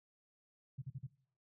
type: tone bursts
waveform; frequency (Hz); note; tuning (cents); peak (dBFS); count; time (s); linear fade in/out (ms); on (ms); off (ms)
sine; 133.7; C3; +38; -40; 4; 0.78-1.07; 10; 41; 42
effects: noise-tail reverb RT60 0.6 s tail -21 dB re dry